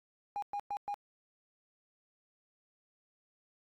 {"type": "tone bursts", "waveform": "triangle", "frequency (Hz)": 815, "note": "G#5", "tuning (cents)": -33, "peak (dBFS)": -31, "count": 4, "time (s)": [0.36, 0.942], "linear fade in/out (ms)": 0, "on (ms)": 63, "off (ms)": 110, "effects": ["tanh soft clip ceiling -30 dBFS", "AAC 64 kbps"]}